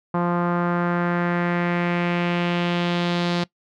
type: tone with low-pass filter sweep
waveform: sawtooth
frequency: 174.2 Hz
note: F3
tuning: 4 cents flat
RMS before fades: -22 dBFS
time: 0.14-3.44 s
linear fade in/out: 5 ms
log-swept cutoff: 1100 to 4200 Hz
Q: 2.3
effects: noise-tail reverb RT60 0.1 s tail -21 dB re dry